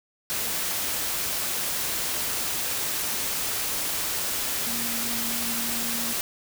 sine tone in noise, 233.2 Hz, A#3, 1 cent sharp, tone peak -35 dBFS, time 4.67-6.13 s, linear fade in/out 0 ms, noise white, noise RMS -28 dBFS, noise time 0.3-6.21 s, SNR -10 dB, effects none

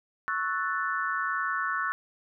sine chord, F# minor seventh, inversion second, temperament equal, 1108.7 / 1318.5 / 1480 / 1760 Hz, C#6 / E6 / F#6 / A6, 0 / 0 / 0 / 0 cents, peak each -32 / -33 / -31 / -34 dBFS, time 0.28-1.92 s, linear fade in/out 0 ms, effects none

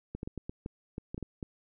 clicks, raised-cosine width 3 ms, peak -24 dBFS, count 11, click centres 0.15 / 0.231 / 0.275 / 0.377 / 0.495 / 0.661 / 0.981 / 1.145 / 1.179 / 1.227 / 1.428 s, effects none

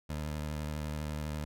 20% pulse tone with vibrato, 75.7 Hz, D#2, 47 cents flat, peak -30 dBFS, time 0.09-1.45 s, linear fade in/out 10 ms, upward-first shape sine, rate 12 Hz, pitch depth 35 cents each way, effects none

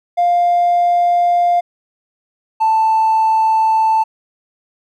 triangle tone pair in turn, 701 / 883.2 Hz, F5 / A5, +6 / +6 cents, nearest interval major third, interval 400 cents, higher second, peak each -7 dBFS, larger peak neither, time 0.17-1.61 / 2.6-4.04 s, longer neither, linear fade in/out 20 ms, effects tanh soft clip ceiling -7 dBFS

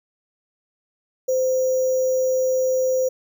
sine tone with sample-and-hold, 517 Hz, C5, 21 cents flat, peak -17 dBFS, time 1.28-3.09 s, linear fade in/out 10 ms, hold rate 6300 Hz, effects none

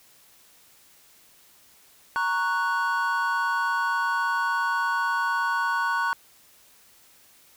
triangle chord, F# major, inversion first, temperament equal, 932.3 / 1108.7 / 1480 Hz, A#5 / C#6 / F#6, 0 / 0 / 0 cents, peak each -26 / -26 / -24 dBFS, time 2.16-6.13 s, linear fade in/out 0 ms, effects white hiss -56 dBFS RMS until 7.56 s

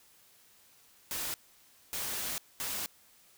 white noise bursts at uneven times, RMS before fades -36 dBFS, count 3, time 1.11-1.34 / 1.93-2.38 / 2.6-2.86 s, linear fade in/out 0 ms, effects white hiss -62 dBFS RMS until 3.37 s

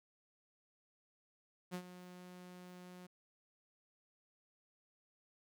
sawtooth tone with ADSR envelope, 180.3 Hz, F#3, 45 cents flat, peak -35 dBFS, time 1.71-3.07 s, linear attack 34 ms, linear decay 75 ms, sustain -13 dB, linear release 11 ms, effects none

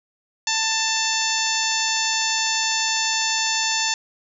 harmonic tone, 888 Hz, A5, 16 cents sharp, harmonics 1 / 2 / 3 / 4 / 5 / 6 / 7 / 8, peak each -28 / -28 / -28 / -28 / -28 / -28 / -28 / -28 dBFS, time 0.47-3.94 s, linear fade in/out 2 ms, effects none

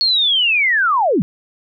sine linear sweep, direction down, 4380 to 145 Hz, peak -12 dBFS, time 0.01-1.22 s, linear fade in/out 0 ms, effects none

